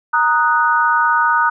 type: chord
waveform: sine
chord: D# minor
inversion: second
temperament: equal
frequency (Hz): 932.3 / 1244.5 / 1480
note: A#5 / D#6 / F#6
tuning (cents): 0 / 0 / 0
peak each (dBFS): -16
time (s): 0.13-1.5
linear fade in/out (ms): 10
effects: none